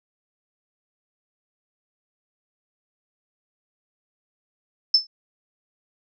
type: tone with exponential decay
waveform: sine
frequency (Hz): 5274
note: E8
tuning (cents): 0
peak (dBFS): -9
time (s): 4.94-5.07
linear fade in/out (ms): 5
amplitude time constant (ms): 27
effects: none